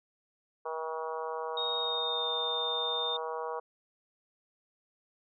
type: harmonic tone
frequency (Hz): 160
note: D#3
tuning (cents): +49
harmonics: 3 / 4 / 5 / 6 / 7 / 8 / 9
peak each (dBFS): -37 / -42 / -42 / -40 / -41 / -49 / -51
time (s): 0.65-3.6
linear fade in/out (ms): 10
type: tone with pitch glide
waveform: sine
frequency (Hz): 3729 to 3629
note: A#7 to A#7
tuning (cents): 0 to -47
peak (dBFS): -31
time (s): 1.57-3.17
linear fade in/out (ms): 5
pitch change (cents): -47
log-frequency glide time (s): 1.8-2.29
effects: none